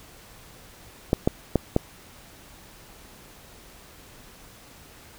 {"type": "clicks", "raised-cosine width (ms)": 2, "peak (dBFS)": -5, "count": 4, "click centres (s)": [1.131, 1.275, 1.557, 1.764], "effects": ["pink hiss -49 dBFS RMS until 5.18 s"]}